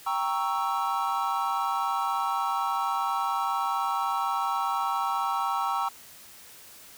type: chord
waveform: triangle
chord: G diminished seventh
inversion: none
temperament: equal with one note detuned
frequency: 788.1 / 932.3 / 1108.7 / 1318.5 Hz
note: G5 / Bb5 / Db6 / Fb6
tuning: +9 / 0 / 0 / 0 cents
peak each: -29 dBFS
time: 0.06-5.89 s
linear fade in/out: 10 ms
effects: white hiss -49 dBFS RMS until 6.97 s